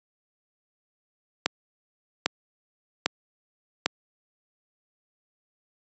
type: click train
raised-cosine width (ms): 0.2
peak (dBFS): -3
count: 4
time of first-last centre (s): 1.46-3.86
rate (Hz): 1.25
effects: high-pass 200 Hz 12 dB/octave + resampled to 16000 Hz